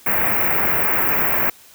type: band-stop noise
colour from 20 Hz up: white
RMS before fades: -18 dBFS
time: 0.06-1.5 s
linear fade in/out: 5 ms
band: 2400 to 15000 Hz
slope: 48 dB/octave
effects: white hiss -47 dBFS RMS until 1.74 s + high-pass 60 Hz 12 dB/octave